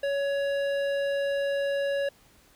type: tone with hard clipping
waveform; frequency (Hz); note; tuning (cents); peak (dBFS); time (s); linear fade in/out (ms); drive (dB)
sine; 560; C#5; +18; -27; 0.03-2.09; 5; 12
effects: pink hiss -59 dBFS RMS until 2.55 s